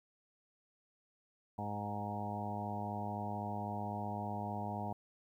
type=harmonic tone with a mistuned harmonic; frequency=103.8 Hz; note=G#2; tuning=in tune; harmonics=1 / 2 / 3 / 4 / 5 / 6 / 7 / 8 / 9; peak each=-43 / -43 / -51 / -52 / -53 / -49 / -44 / -45 / -46 dBFS; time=1.58-4.93 s; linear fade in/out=5 ms; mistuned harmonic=8; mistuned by=-17 cents; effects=12-bit